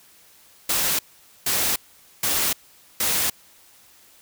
white noise bursts, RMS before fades -22 dBFS, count 4, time 0.69-3.3 s, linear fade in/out 5 ms, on 300 ms, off 470 ms, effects white hiss -53 dBFS RMS until 4.21 s

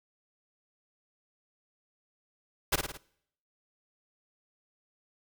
pink noise with echo, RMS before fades -25 dBFS, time 2.72-2.76 s, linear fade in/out 10 ms, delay 54 ms, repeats 4, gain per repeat -5 dB, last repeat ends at 2.976 s, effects noise-tail reverb RT60 0.7 s tail -23 dB re dry

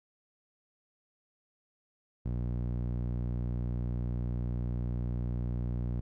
sawtooth tone with band-pass filter, 60 Hz, B1, 49 cents flat, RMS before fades -33 dBFS, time 2.25-6.01 s, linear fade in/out 10 ms, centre 120 Hz, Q 0.9, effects none

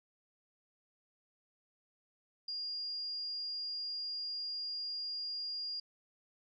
sine tone, 4826 Hz, D8, 46 cents sharp, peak -37 dBFS, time 2.48-5.8 s, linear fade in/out 5 ms, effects none

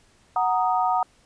sine chord, D# minor, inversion first, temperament equal, 740 / 932.3 / 1244.5 Hz, F#5 / A#5 / D#6, 0 / 0 / 0 cents, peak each -22 / -24 / -26 dBFS, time 0.36-1.03 s, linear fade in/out 2 ms, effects pink hiss -59 dBFS RMS until 1.25 s + resampled to 22050 Hz

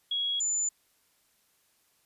sine tone pair in turn, 3322 / 7039 Hz, G#7 / A8, 0 / 0 cents, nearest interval octave + minor second, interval 1300 cents, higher second, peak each -27 / -26 dBFS, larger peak second, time 0.11-0.4 / 0.4-0.69 s, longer neither, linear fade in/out 5 ms, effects white hiss -69 dBFS RMS until 2.05 s + resampled to 32000 Hz

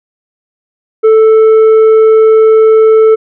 sine tone with tanh clipping, 440 Hz, A4, in tune, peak -3 dBFS, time 1.03-3.16 s, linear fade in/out 20 ms, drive 5 dB, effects none

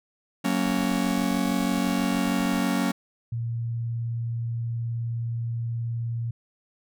45% pulse chord, F# major, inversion none, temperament just, 185 / 231.2 / 277.5 Hz, F#3 / A#3 / C#4, 0 / -14 / +2 cents, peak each -27 dBFS, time 0.44-2.92 s, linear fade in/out 10 ms
brown noise bursts, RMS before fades -44 dBFS, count 15, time 0.64-2.595 s, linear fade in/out 2 ms, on 79 ms, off 55 ms
sine tone with vibrato, 116.54 Hz, A#2, in tune, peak -26 dBFS, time 3.32-6.31 s, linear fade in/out 5 ms, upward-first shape sine, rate 19 Hz, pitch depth 10 cents each way
effects none

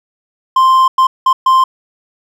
triangle tone bursts at uneven times, 1046.5 Hz, C6, in tune, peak -4 dBFS, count 4, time 0.56-0.88 / 0.98-1.07 / 1.26-1.33 / 1.46-1.64 s, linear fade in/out 5 ms, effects none

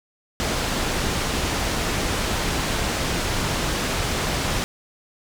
pink low-pass noise, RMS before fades -24 dBFS, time 0.4-4.64 s, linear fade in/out 0 ms, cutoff 7800 Hz, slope 12 dB/octave, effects none

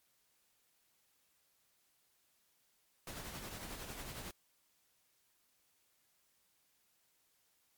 pink noise with tremolo, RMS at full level -45 dBFS, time 3.07-4.31 s, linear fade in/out 2 ms, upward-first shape sine, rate 11 Hz, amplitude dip 40%, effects white hiss -75 dBFS RMS until 7.77 s + MP3 96 kbps

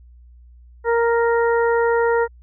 harmonic tone, 466.2 Hz, A#4, in tune, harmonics 1 / 2 / 3 / 4, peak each -16 / -22 / -26 / -28 dBFS, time 0.84-2.28 s, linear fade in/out 50 ms, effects added 60 Hz sine -43 dBFS peak until 2.42 s

